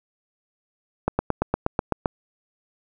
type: slowing click train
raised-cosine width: 1 ms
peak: -6 dBFS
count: 9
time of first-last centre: 1.08-2.058 s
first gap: 110 ms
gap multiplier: 1.03
effects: none